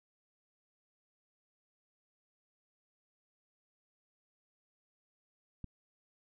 click, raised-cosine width 5 ms, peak -30 dBFS, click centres 5.643 s, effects none

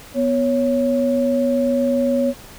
sine tone pair together, 246.9 / 554.3 Hz, B3 / C#5, 0 / 0 cents, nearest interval octave + major second, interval 1400 cents, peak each -18 dBFS, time 0.14-2.34 s, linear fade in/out 50 ms, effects pink hiss -41 dBFS RMS until 2.58 s

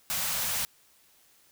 white band-stop noise, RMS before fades -30 dBFS, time 0.1-0.65 s, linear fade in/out 0 ms, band 230 to 490 Hz, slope 48 dB/octave, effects white hiss -62 dBFS RMS until 1.51 s

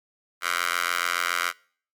10% pulse tone with high-pass filter, 87.1 Hz, F2, 4 cents flat, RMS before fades -26 dBFS, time 0.41-1.53 s, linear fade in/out 50 ms, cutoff 1500 Hz, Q 2.3, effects noise-tail reverb RT60 0.5 s tail -24 dB re dry + MP3 96 kbps

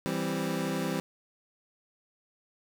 25% pulse chord, C major, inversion first, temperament equal, 164.81 / 196 / 261.6 Hz, E3 / G3 / C4, 0 / 0 / 0 cents, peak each -30 dBFS, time 0.06-1 s, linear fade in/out 0 ms, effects none

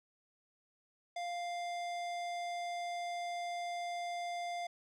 sine tone with hard clipping, 698.5 Hz, F5, in tune, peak -39 dBFS, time 1.16-4.67 s, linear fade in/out 5 ms, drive 16 dB, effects none

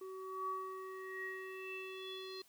square tone with low-pass filter sweep, 378.4 Hz, F#4, 39 cents sharp, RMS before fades -45 dBFS, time 0.01-2.42 s, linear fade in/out 5 ms, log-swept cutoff 830 to 4200 Hz, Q 9.8, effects white hiss -68 dBFS RMS until 2.48 s

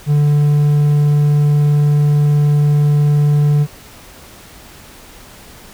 triangle tone, 146.9 Hz, D3, 1 cent sharp, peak -7 dBFS, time 0.06-3.67 s, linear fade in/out 50 ms, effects pink hiss -39 dBFS RMS until 5.73 s

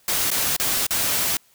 white noise with dropouts, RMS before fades -22 dBFS, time 0.08-1.37 s, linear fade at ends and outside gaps 2 ms, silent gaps 0.304-0.314 / 0.565-0.598 / 0.867-0.907 s, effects white hiss -58 dBFS RMS until 1.54 s

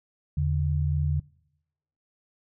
sine tone pair together, 81.27 / 144.8 Hz, E2 / D3, -24 / -24 cents, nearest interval minor seventh, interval 1000 cents, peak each -25 dBFS, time 0.37-1.2 s, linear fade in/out 5 ms, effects noise-tail reverb RT60 0.9 s tail -25 dB re dry

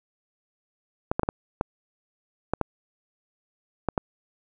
clicks, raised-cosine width 1 ms, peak -9 dBFS, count 9, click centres 1.115 / 1.195 / 1.233 / 1.289 / 1.611 / 2.536 / 2.613 / 3.887 / 3.978 s, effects none

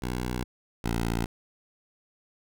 10% pulse tone pair in turn, 61.6 / 57.43 Hz, B1 / A#1, -4 / -25 cents, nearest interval minor second, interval 121 cents, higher first, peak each -21 / -18 dBFS, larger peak second, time 0.02-0.44 / 0.84-1.26 s, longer neither, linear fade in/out 5 ms, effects none

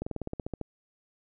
slowing click train, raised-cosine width 2 ms, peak -20 dBFS, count 11, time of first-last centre 0.02-0.613 s, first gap 45 ms, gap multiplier 1.06, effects none

